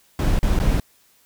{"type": "noise with dropouts", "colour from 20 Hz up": "brown", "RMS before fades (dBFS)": -18, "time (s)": [0.19, 0.8], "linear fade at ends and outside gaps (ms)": 2, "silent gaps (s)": [[0.391, 0.429], [0.591, 0.599]], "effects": ["white hiss -58 dBFS RMS until 1.25 s"]}